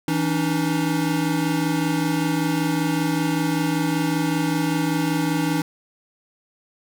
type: tone cluster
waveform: square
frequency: 163 / 283 / 308.2 Hz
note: E3 / C#4 / D#4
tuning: -19 / +36 / -16 cents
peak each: -25 dBFS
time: 0.08-5.62 s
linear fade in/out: 2 ms
effects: none